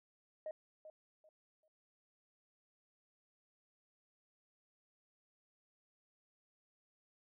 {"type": "tone with echo", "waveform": "sine", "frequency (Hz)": 622.3, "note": "D#5", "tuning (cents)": 0, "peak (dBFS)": -39, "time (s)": [0.46, 0.51], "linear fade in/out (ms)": 2, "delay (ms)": 390, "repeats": 3, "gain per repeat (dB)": -12, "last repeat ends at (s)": 1.68, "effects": ["tanh soft clip ceiling -37 dBFS"]}